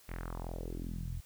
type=tone with low-pass filter sweep; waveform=sawtooth; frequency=42.61 Hz; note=F1; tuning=42 cents flat; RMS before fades=-40 dBFS; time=0.08-1.21 s; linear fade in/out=20 ms; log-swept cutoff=2300 to 96 Hz; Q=3; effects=white hiss -61 dBFS RMS until 1.25 s